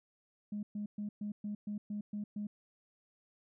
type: tone bursts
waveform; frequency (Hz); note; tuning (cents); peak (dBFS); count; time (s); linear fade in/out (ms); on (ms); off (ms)
sine; 207.7; G#3; 0; -35; 9; 0.52-2.47; 5; 110; 120
effects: tanh soft clip ceiling -32 dBFS